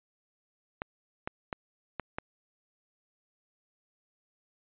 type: clicks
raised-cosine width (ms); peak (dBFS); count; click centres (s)
0.5; -18; 5; 0.819 / 1.275 / 1.528 / 1.997 / 2.185
effects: resampled to 8000 Hz